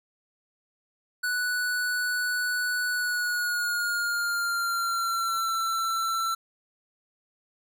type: tone with pitch glide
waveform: square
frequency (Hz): 1480 to 1341.6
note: F#6 to E6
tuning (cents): 0 to +30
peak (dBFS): -26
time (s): 1.23-6.35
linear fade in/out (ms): 10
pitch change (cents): -170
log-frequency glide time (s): 2.9-5.51
effects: none